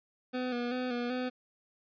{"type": "tone with vibrato", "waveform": "25% pulse", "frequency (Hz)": 246.9, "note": "B3", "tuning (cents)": 0, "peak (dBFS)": -28, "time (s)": [0.33, 1.3], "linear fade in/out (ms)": 20, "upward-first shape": "square", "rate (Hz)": 2.6, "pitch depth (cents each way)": 38, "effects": ["resampled to 11025 Hz"]}